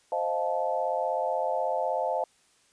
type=chord; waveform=sine; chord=F dominant seventh; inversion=second; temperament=equal with one note detuned; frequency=523.3 / 622.3 / 698.5 / 871.4 Hz; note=C5 / Eb5 / F5 / A5; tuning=0 / 0 / 0 / -17 cents; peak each=-31 dBFS; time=0.12-2.24 s; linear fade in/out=2 ms; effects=white hiss -64 dBFS RMS until 2.72 s + resampled to 22050 Hz